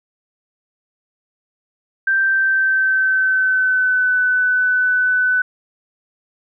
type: tone with pitch glide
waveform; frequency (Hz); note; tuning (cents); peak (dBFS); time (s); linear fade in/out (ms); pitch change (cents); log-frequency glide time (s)
sine; 1568 to 1500.7; G6 to F#6; 0 to +24; -13; 2.07-5.42; 5; -76; 2.2-4.17
effects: none